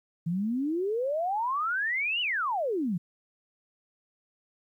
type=exponential two-way sweep; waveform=sine; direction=up then down; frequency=160.4 to 3006 to 160.4 Hz; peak=-26 dBFS; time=0.26-2.98 s; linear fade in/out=10 ms; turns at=2.21 s; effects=11-bit